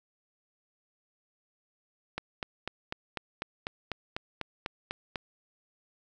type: click train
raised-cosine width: 0.3 ms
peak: -17 dBFS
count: 13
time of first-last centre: 2.18-5.158 s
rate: 4.03 Hz
effects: none